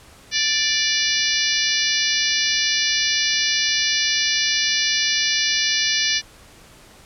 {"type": "harmonic tone with a mistuned harmonic", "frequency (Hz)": 587, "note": "D5", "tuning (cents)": -1, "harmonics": [3, 4, 5, 6, 7, 8, 9, 10], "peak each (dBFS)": [-26, -26, -26, -26, -26, -26, -26, -26], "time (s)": [0.31, 6.22], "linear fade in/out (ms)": 50, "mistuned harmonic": 5, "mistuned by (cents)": -15, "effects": ["pink hiss -47 dBFS RMS until 7.05 s", "low-pass 11000 Hz 12 dB/octave"]}